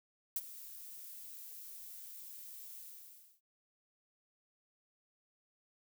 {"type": "noise with ADSR envelope", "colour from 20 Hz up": "violet", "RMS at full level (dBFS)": -34, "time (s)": [0.36, 3.41], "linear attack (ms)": 3, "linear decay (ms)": 38, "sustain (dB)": -16, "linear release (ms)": 630, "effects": []}